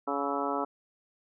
harmonic tone with a mistuned harmonic, 140.9 Hz, C#3, 29 cents sharp, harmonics 2 / 3 / 4 / 5 / 6 / 7 / 8 / 9, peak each -35 / -36 / -37 / -36 / -37 / -37 / -39 / -35 dBFS, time 0.07-0.65 s, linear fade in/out 10 ms, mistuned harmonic 9, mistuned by +56 cents, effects none

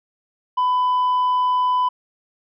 sine tone with tanh clipping, 1000 Hz, B5, 21 cents sharp, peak -16 dBFS, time 0.57-1.89 s, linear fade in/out 10 ms, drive 2 dB, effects MP3 96 kbps

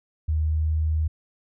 sine tone with pitch glide, 77.78 to 78.37 Hz, D#2 to D#2, 0 to +13 cents, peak -20 dBFS, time 0.28-1.08 s, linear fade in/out 10 ms, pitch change +13 cents, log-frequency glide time 0.46-0.72 s, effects none

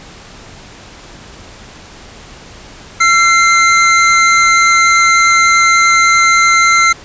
square tone pair together, 1351.7 / 2093 Hz, E6 / C7, +43 / 0 cents, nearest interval minor sixth, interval 757 cents, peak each -10 dBFS, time 3-6.93 s, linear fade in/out 10 ms, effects pink hiss -35 dBFS RMS until 7.04 s + resampled to 16000 Hz

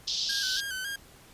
white band-pass noise, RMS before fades -31 dBFS, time 0.07-0.61 s, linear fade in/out 10 ms, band 3300 to 5500 Hz, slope 48 dB/octave
sawtooth tone with vibrato, 1568 Hz, G6, in tune, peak -29 dBFS, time 0.29-0.96 s, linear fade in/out 5 ms, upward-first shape square, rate 3.6 Hz, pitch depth 52 cents each way
effects pink hiss -54 dBFS RMS until 1.33 s + resampled to 32000 Hz

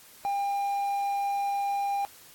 triangle tone, 801 Hz, G5, 37 cents sharp, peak -24 dBFS, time 0.25-2.05 s, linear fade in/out 0 ms, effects white hiss -52 dBFS RMS until 2.34 s + AAC 64 kbps

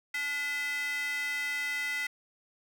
square tone with high-pass filter, 287.9 Hz, D4, 34 cents flat, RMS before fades -33 dBFS, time 0.14-2.07 s, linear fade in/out 5 ms, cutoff 1900 Hz, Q 6.3, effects none

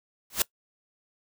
white noise with exponential growth, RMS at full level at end -19 dBFS, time 0.3-0.42 s, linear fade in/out 2 ms, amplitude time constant 26 ms, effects noise-tail reverb RT60 0.1 s tail -21 dB re dry

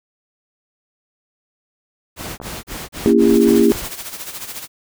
pink noise bursts, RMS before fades -29 dBFS, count 7, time 2.16-3.904 s, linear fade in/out 50 ms, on 220 ms, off 34 ms
clicks, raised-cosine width 1 ms, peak -17 dBFS, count 2, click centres 2.401 / 2.416 s
sine chord, A# diminished seventh, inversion none, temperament just, 233.1 / 279.7 / 335.6 / 402.8 Hz, A#3 / C#4 / E4 / G4, 0 / +16 / +31 / +47 cents, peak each -14 / -17 / -15 / -14 dBFS, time 3.06-3.72 s, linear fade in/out 0 ms
white noise with tremolo, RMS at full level -28 dBFS, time 3.27-4.68 s, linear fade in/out 50 ms, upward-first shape sine, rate 14 Hz, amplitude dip 65%
effects none

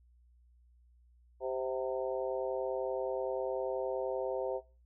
harmonic tone with a mistuned harmonic, 130.4 Hz, C3, 5 cents flat, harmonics 3 / 4 / 5 / 6 / 7, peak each -38 / -36 / -40 / -46 / -44 dBFS, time 1.4-4.61 s, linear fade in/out 50 ms, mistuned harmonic 6, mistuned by -48 cents, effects noise-tail reverb RT60 0.3 s tail -17 dB re dry + added 60 Hz sine -61 dBFS peak until 4.85 s

